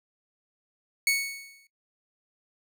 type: tone with exponential decay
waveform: sawtooth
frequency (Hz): 2217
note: C#7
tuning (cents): 0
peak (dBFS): -16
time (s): 1.07-1.67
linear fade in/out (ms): 2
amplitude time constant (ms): 130
effects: noise-tail reverb RT60 0.1 s tail -18 dB re dry